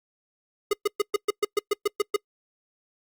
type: tone bursts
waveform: square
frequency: 414.3 Hz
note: G#4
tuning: 4 cents flat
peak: -20 dBFS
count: 11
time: 0.71-2.163 s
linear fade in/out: 5 ms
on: 23 ms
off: 120 ms
effects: noise-tail reverb RT60 0.1 s tail -26 dB re dry + Opus 48 kbps